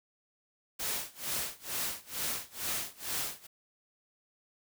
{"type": "noise with tremolo", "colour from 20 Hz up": "white", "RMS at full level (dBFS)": -33, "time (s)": [0.79, 3.47], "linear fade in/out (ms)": 10, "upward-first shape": "sine", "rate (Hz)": 2.2, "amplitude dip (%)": 95, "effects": []}